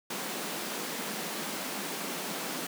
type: high-pass noise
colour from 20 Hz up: pink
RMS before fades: -36 dBFS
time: 0.1-2.67 s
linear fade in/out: 5 ms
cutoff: 170 Hz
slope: 48 dB/octave
effects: none